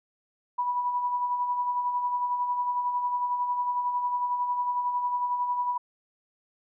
sine tone with tremolo, 981 Hz, B5, 12 cents flat, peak -23 dBFS, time 0.58-5.78 s, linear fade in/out 10 ms, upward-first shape sine, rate 11 Hz, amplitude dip 45%, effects none

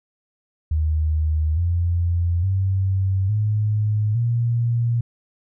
sine tone with pitch steps, 77.78 / 86.3 / 95.76 / 106.25 / 117.89 Hz, D#2 / F2 / G2 / G#2 / A#2, 0 / -20 / -40 / +40 / +20 cents, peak -17 dBFS, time 0.71-5.01 s, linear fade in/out 5 ms, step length 860 ms, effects none

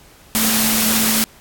sine tone in noise, 221 Hz, A3, 8 cents sharp, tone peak -20 dBFS, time 0.35-1.24 s, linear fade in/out 0 ms, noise white, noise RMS -17 dBFS, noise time 0.35-1.24 s, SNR -6 dB, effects pink hiss -47 dBFS RMS until 1.4 s + AAC 64 kbps

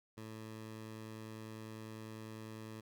15% pulse tone, 110 Hz, A2, in tune, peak -40 dBFS, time 0.17-2.81 s, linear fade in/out 10 ms, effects none

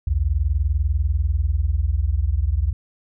sine tone pair together, 60.9 / 81.15 Hz, B1 / E2, -24 / -27 cents, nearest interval perfect fourth, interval 497 cents, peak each -20 dBFS, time 0.07-2.73 s, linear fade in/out 5 ms, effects none

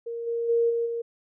sine tone with level steps, 466.2 Hz, A#4, in tune, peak -30 / -25 / -19 / -23 / -27 dBFS, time 0.06-1.02 s, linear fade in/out 10 ms, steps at 0.26 / 0.48 / 0.69 / 0.85 s, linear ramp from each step 20 ms, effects none

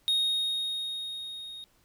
triangle tone with level ramp, 3729 Hz, A#7, in tune, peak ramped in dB -21 to -39 dBFS, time 0.08-1.64 s, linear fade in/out 0 ms, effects pink hiss -66 dBFS RMS until 1.84 s

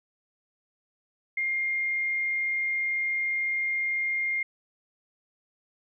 sine tone, 2119 Hz, C7, 21 cents sharp, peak -25 dBFS, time 1.37-4.43 s, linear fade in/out 5 ms, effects none

